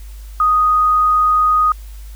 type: tone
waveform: sine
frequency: 1244.5 Hz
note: D#6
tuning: in tune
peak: -10 dBFS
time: 0.4-1.72 s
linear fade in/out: 2 ms
effects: added 51 Hz sine -30 dBFS peak until 2.15 s + white hiss -47 dBFS RMS until 2.15 s